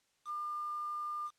sine tone with quantisation, 1202 Hz, D6, 40 cents sharp, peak -36 dBFS, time 0.25-1.31 s, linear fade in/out 50 ms, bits 9, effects white hiss -75 dBFS RMS until 1.38 s + low-pass 8000 Hz 12 dB/octave

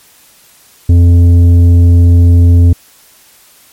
sine tone with tanh clipping, 86.6 Hz, F2, 14 cents flat, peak -3 dBFS, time 0.89-2.73 s, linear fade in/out 5 ms, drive 8 dB, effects white hiss -43 dBFS RMS until 3.72 s + MP3 64 kbps

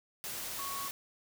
sine tone in noise, 1108.7 Hz, C#6, in tune, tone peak -39 dBFS, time 0.59-0.88 s, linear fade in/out 0 ms, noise white, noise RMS -40 dBFS, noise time 0.24-0.91 s, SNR -2 dB, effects none

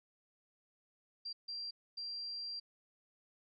sine tone bursts at uneven times, 4735 Hz, D8, 13 cents sharp, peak -40 dBFS, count 3, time 1.25-1.33 / 1.48-1.71 / 1.97-2.6 s, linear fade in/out 10 ms, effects none

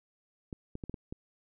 clicks, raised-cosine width 3 ms, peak -26 dBFS, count 6, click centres 0.528 / 0.754 / 0.838 / 0.896 / 0.942 / 1.125 s, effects none

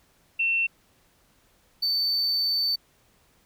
sine / triangle tone pair in turn, 2700 / 4541 Hz, E7 / C#8, +41 / +41 cents, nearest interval major sixth, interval 900 cents, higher second, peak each -21 dBFS, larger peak neither, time 0.39-0.67 / 1.82-2.76 s, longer second, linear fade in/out 10 ms, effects pink hiss -63 dBFS RMS until 3.45 s

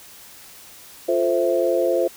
sine chord, F major seventh, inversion none, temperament equal, 349.2 / 440 / 523.3 / 659.3 Hz, F4 / A4 / C5 / E5, 0 / 0 / 0 / 0 cents, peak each -22 / -26 / -20 / -24 dBFS, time 1.08-2.08 s, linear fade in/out 10 ms, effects white hiss -44 dBFS RMS until 2.16 s

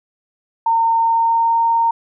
sine tone with pitch glide, 913 to 920.9 Hz, A#5 to A#5, -36 to -21 cents, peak -12 dBFS, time 0.66-1.91 s, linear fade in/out 5 ms, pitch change +15 cents, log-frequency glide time 0.97-1.58 s, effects none

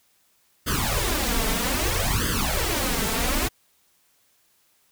pink noise with flanger, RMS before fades -24 dBFS, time 0.66-3.49 s, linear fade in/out 20 ms, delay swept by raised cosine 0.62 to 4.52 ms, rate 0.62 Hz, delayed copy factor +0.9, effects white hiss -64 dBFS RMS until 4.91 s

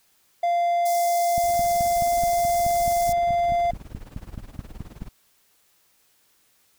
triangle tone, 693 Hz, F5, 14 cents flat, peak -17 dBFS, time 0.43-3.71 s, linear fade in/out 5 ms
pink high-pass noise, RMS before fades -34 dBFS, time 0.85-3.13 s, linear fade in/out 10 ms, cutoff 4900 Hz, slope 48 dB/octave
click train, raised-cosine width 5 ms, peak -20 dBFS, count 18, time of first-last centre 1.38-5.02 s, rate 4.67 Hz
brown noise with tremolo, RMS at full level -37 dBFS, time 1.43-5.09 s, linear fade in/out 10 ms, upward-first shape sine, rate 19 Hz, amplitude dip 85%
effects white hiss -63 dBFS RMS until 6.78 s

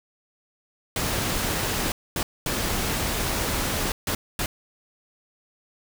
pink noise bursts at uneven times, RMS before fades -26 dBFS, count 5, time 0.96-1.92 / 2.16-2.23 / 2.46-3.92 / 4.07-4.15 / 4.39-4.46 s, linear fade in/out 2 ms, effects none

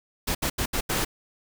pink noise bursts at uneven times, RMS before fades -26 dBFS, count 5, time 0.27-0.35 / 0.42-0.5 / 0.58-0.66 / 0.73-0.81 / 0.89-1.05 s, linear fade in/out 10 ms, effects none

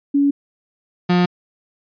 sine / 35% pulse tone pair in turn, 282.6 / 178.03 Hz, C#4 / F3, +34 / +34 cents, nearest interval minor sixth, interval 800 cents, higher first, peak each -12 / -11 dBFS, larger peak second, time 0.14-0.31 / 1.09-1.26 s, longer neither, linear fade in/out 10 ms, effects resampled to 11025 Hz

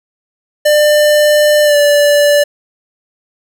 square tone with pitch glide, 597 to 582.7 Hz, D5 to D5, +28 to -14 cents, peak -7 dBFS, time 0.65-2.44 s, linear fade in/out 10 ms, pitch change -42 cents, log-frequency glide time 1.64-1.76 s, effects none

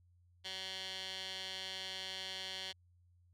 15% pulse tone with band-pass filter, 189 Hz, F#3, 37 cents sharp, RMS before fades -44 dBFS, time 0.44-2.73 s, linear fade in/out 20 ms, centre 3600 Hz, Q 2.9, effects added 88 Hz sine -65 dBFS peak until 3.33 s

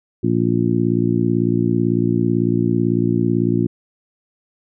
harmonic tone, 58 Hz, A#1, 8 cents flat, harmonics 2 / 3 / 4 / 5 / 6, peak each -21 / -21 / -21 / -21 / -21 dBFS, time 0.23-3.67 s, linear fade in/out 10 ms, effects none

